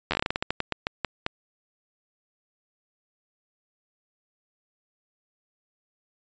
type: slowing click train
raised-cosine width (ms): 0.3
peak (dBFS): -9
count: 17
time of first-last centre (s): 0.11-1.264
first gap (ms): 11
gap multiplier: 1.22
effects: resampled to 16000 Hz